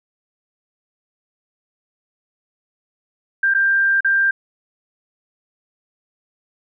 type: tone with dropouts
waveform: sine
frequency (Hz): 1586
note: G6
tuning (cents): +20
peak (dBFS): -13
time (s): 3.43-4.31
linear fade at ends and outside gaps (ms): 5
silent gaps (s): 3.539-3.547 / 4.007-4.046
effects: none